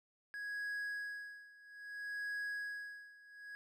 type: tone with tremolo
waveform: triangle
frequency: 1661.2 Hz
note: G#6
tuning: in tune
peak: -36 dBFS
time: 0.34-3.55 s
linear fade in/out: 0 ms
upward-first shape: sine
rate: 0.61 Hz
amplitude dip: 90%
effects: none